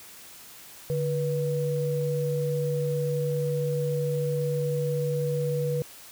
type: tone pair together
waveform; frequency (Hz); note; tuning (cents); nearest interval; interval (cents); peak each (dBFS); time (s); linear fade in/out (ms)
sine; 147.02 / 486.3; D3 / B4; +2 / -27; octave + major sixth; 2071; -27; 0.9-5.82; 0
effects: white hiss -47 dBFS RMS until 6.11 s